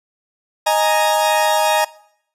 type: chord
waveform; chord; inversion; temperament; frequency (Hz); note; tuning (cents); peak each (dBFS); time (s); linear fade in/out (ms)
40% pulse; D# suspended fourth; none; equal; 622.3 / 830.6 / 932.3; D#5 / G#5 / A#5; 0 / 0 / 0; -17; 0.66-1.85; 10
effects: noise-tail reverb RT60 0.7 s tail -21 dB re dry + resampled to 32000 Hz